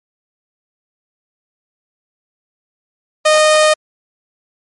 sawtooth tone, 616 Hz, D#5, 17 cents flat, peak -4 dBFS, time 3.25-3.74 s, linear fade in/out 10 ms, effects MP3 48 kbps

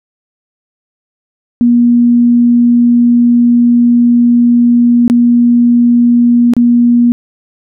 sine tone with dropouts, 239.4 Hz, A#3, 46 cents sharp, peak -4 dBFS, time 1.61-7.12 s, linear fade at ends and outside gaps 0 ms, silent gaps 5.079-5.099 / 6.536-6.566 s, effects none

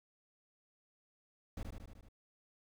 brown noise with echo, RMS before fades -41 dBFS, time 1.57-1.63 s, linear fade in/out 2 ms, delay 76 ms, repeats 6, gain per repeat -3 dB, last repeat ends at 2.086 s, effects none

